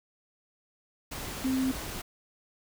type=tone in noise; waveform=sine; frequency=261.6 Hz; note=C4; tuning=in tune; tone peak=-25 dBFS; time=1.44-1.72 s; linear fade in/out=10 ms; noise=pink; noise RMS=-38 dBFS; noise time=1.11-2.02 s; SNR=+10 dB; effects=none